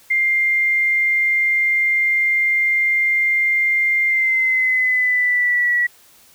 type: tone with pitch glide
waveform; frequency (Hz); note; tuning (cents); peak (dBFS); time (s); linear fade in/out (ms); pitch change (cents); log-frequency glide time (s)
sine; 2100 to 1936.9; C7 to B6; +6 to -34; -14; 0.1-5.87; 10; -140; 4.08-5.74
effects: white hiss -50 dBFS RMS until 6.34 s